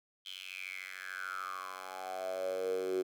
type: tone with high-pass filter sweep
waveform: 10% pulse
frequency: 93.5 Hz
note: F#2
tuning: 19 cents sharp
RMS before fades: -39 dBFS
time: 0.25-3.03 s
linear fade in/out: 20 ms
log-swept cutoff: 3200 to 360 Hz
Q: 8.6
effects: none